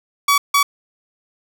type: tone bursts at uneven times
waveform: sawtooth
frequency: 1136 Hz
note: C#6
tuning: 42 cents sharp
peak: -8 dBFS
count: 2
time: 0.28-0.38 / 0.54-0.63 s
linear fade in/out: 5 ms
effects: none